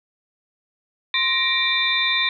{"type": "tone cluster", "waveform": "sine", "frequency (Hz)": [1049, 1871, 2349, 3605, 3982], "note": ["C6", "A#6", "D7", "A7", "B7"], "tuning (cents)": [4, 6, 0, 41, 14], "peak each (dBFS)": [-29, -25, -23, -21, -28], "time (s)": [1.14, 2.29], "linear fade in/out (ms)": 2, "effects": []}